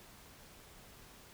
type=silence; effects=pink hiss -57 dBFS RMS until 1.33 s